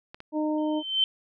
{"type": "clicks", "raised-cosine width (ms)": 0.3, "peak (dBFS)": -25, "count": 2, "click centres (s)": [0.145, 0.204]}
{"type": "harmonic tone", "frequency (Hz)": 306.1, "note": "D#4", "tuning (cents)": -28, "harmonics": [1, 2, 3], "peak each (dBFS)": [-25, -31, -35], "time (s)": [0.32, 0.83], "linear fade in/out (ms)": 50}
{"type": "tone with exponential growth", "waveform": "sine", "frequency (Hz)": 3091, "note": "G7", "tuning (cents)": -25, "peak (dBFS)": -17, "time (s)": [0.58, 1.04], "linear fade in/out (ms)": 1, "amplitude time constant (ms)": 98}
{"effects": []}